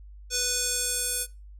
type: tone with band-pass filter sweep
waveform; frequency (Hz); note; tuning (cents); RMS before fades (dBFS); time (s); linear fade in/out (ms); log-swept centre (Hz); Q
square; 493.9; B4; 0; -28; 0.3-1.27; 50; 6300 to 10000; 2.3
effects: noise-tail reverb RT60 0.3 s tail -23 dB re dry + added 50 Hz sine -43 dBFS peak until 1.59 s